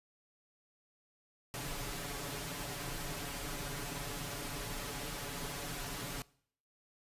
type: noise with comb filter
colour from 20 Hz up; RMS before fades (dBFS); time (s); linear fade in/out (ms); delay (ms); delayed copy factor
pink; -41; 1.54-6.22; 0; 7; +0.9
effects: noise-tail reverb RT60 0.6 s tail -22 dB re dry + resampled to 32000 Hz